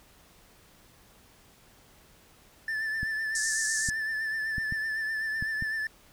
triangle tone with vibrato, 1760 Hz, A6, in tune, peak -27 dBFS, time 2.68-5.87 s, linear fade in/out 2 ms, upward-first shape triangle, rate 7.9 Hz, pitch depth 42 cents each way
clicks, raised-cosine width 5 ms, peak -23 dBFS, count 6, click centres 3.031 / 3.888 / 4.582 / 4.724 / 5.425 / 5.624 s
white band-pass noise, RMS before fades -32 dBFS, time 3.35-3.9 s, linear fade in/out 2 ms, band 5200 to 8900 Hz, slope 48 dB/octave
effects pink hiss -58 dBFS RMS until 6.12 s

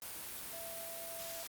sine tone in noise, 668 Hz, E5, 23 cents sharp, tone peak -47 dBFS, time 0.53-1.43 s, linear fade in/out 0 ms, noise white, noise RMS -45 dBFS, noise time 0.02-1.47 s, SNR -5 dB, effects Opus 32 kbps

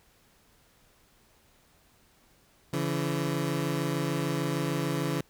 20% pulse tone pair together, 141.46 / 168.1 Hz, C#3 / E3, +35 / +34 cents, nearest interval minor third, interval 299 cents, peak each -25 / -26 dBFS, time 2.73-5.21 s, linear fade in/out 5 ms, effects pink hiss -63 dBFS RMS until 5.29 s

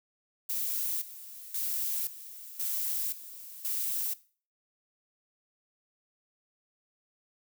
violet noise with tremolo, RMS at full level -32 dBFS, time 0.49-4.14 s, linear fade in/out 10 ms, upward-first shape square, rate 0.95 Hz, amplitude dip 80%, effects noise-tail reverb RT60 0.4 s tail -18 dB re dry

